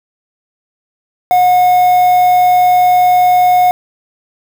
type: tone with quantisation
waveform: triangle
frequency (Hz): 725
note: F#5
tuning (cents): -35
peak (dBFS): -4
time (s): 1.31-3.71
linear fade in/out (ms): 0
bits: 4
effects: none